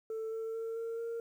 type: tone with pitch steps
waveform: sine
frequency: 443.6 / 448.2 / 452.9 / 457.7 / 462.4 Hz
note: A4 / A4 / A#4 / A#4 / A#4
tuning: +14 / +32 / -50 / -32 / -14 cents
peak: -33 dBFS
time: 0.1-1.2 s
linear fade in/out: 2 ms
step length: 220 ms
effects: tanh soft clip ceiling -34 dBFS + 11-bit